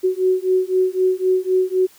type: beating tone pair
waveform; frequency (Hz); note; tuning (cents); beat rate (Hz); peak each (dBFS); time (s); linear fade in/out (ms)
sine; 370 / 373.9; F#4 / F#4; 0 / +18; 3.9; -18; 0.03-1.87; 20
effects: white hiss -50 dBFS RMS until 1.98 s